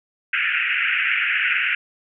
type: band-pass noise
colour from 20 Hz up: white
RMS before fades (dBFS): -21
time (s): 0.33-1.75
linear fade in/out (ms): 5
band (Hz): 1400 to 2800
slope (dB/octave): 96
effects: none